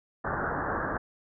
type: low-pass noise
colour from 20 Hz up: white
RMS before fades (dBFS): -31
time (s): 0.24-0.98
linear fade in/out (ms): 10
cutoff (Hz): 1700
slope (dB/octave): 96
effects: none

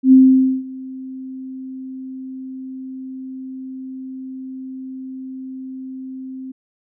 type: tone with ADSR envelope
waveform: sine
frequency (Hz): 261.6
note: C4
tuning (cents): 0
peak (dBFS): -4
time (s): 0.03-6.52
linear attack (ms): 90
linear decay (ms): 510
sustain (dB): -24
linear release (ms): 9
effects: none

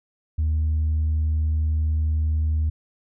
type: tone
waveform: sine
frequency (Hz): 77.78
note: D#2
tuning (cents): 0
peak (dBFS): -17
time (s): 0.38-2.7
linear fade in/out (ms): 10
effects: tanh soft clip ceiling -17 dBFS

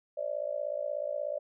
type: tone with amplitude modulation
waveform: sine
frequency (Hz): 587.3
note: D5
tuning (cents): 0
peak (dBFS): -27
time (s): 0.17-1.39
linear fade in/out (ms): 10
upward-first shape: sine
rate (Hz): 56.6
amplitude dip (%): 95
effects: none

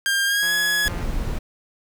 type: tone with pitch glide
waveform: sawtooth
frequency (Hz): 1601 to 1684.5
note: G6 to G#6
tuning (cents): +36 to +24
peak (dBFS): -15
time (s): 0.06-0.88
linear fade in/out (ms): 0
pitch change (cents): +88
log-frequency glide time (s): 0.25-0.53
type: click train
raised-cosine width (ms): 0.5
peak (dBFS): -23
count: 105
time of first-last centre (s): 0.43-1.028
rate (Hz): 174
type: noise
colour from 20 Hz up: brown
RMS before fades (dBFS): -25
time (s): 0.85-1.39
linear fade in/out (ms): 10
effects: none

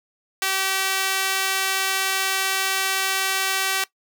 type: tone with high-pass filter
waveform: sawtooth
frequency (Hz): 384.4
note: G4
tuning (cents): -34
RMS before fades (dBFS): -23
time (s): 0.42-3.84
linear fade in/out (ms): 2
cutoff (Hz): 1400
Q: 0.61
effects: noise-tail reverb RT60 0.1 s tail -19 dB re dry

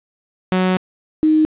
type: tone pair in turn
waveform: sawtooth / sine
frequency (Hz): 185 / 311.1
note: F#3 / D#4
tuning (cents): 0 / 0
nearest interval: major sixth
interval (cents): 900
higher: second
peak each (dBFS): -10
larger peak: neither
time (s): 0.52-0.77 / 1.23-1.45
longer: first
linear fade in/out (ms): 0
effects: resampled to 8000 Hz + 7-bit

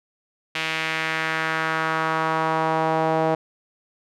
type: tone with band-pass filter sweep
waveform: sawtooth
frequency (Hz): 160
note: D#3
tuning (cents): +49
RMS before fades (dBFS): -23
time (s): 0.55-3.35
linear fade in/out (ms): 5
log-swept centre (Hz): 2600 to 670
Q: 1.9
effects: none

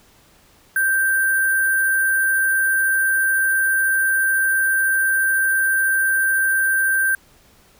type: tone with sample-and-hold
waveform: sine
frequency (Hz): 1568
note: G6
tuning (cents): 0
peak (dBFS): -15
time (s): 0.76-7.15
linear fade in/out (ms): 2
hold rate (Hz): 11025
effects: pink hiss -53 dBFS RMS until 7.79 s

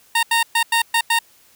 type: tone bursts at uneven times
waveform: 15% pulse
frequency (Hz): 922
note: A#5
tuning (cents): -19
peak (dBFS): -8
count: 6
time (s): 0.15-0.23 / 0.31-0.43 / 0.55-0.63 / 0.72-0.82 / 0.94-1.01 / 1.1-1.19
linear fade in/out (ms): 5
effects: white hiss -53 dBFS RMS until 1.55 s

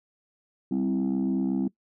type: chord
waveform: sine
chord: C major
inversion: second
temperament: equal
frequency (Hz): 196 / 261.6 / 329.6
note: G3 / C4 / E4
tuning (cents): 0 / 0 / 0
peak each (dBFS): -26 / -25 / -29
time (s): 0.71-1.68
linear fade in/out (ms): 5
effects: noise-tail reverb RT60 0.1 s tail -21 dB re dry + tanh soft clip ceiling -19 dBFS

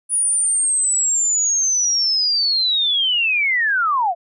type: linear sweep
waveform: sine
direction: down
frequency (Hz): 9790 to 650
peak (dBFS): -15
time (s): 0.09-4.15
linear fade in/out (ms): 50
effects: none

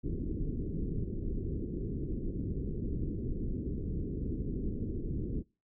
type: low-pass noise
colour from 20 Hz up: pink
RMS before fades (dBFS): -35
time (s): 0.03-5.43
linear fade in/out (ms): 20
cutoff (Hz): 410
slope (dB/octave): 48
effects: noise-tail reverb RT60 0.3 s tail -24 dB re dry

